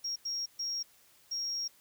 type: tone bursts at uneven times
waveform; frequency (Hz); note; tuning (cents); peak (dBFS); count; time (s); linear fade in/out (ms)
triangle; 5588; F8; 0; -30; 4; 0.04-0.16 / 0.25-0.46 / 0.59-0.83 / 1.31-1.68; 10
effects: tanh soft clip ceiling -29 dBFS + white hiss -63 dBFS RMS until 1.8 s